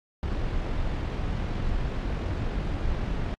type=noise with amplitude modulation; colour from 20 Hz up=brown; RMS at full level=-27 dBFS; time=0.23-3.34 s; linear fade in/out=0 ms; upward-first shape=sine; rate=43.9 Hz; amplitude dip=25%; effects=low-pass 4000 Hz 12 dB/octave + AAC 64 kbps